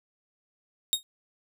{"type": "tone with exponential decay", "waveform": "sawtooth", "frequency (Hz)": 3729, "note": "A#7", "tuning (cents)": 0, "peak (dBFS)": -15, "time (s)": [0.93, 1.03], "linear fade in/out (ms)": 0, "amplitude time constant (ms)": 20, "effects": []}